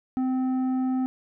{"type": "tone with tanh clipping", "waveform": "triangle", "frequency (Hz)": 258.3, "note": "C4", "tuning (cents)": -22, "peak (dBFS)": -24, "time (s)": [0.17, 1.06], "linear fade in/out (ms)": 0, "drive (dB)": 12, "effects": []}